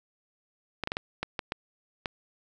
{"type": "clicks", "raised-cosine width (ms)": 0.3, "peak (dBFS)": -14, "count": 8, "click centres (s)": [0.837, 0.874, 0.919, 0.969, 1.23, 1.392, 1.521, 2.058], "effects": []}